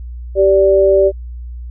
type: tone pair together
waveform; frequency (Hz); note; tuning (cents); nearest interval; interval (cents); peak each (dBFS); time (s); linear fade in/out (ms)
sine; 388.9 / 583; G4 / D5; -14 / -13; perfect fifth; 701; -10; 0.35-1.12; 50
effects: added 60 Hz sine -25 dBFS peak until 1.7 s